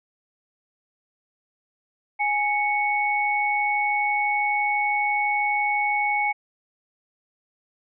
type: tone pair together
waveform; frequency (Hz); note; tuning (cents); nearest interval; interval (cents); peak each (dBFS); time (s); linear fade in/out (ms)
sine; 830.6 / 2217; G#5 / C#7; 0 / 0; octave + perfect fourth; 1700; -23; 2.19-6.33; 20
effects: none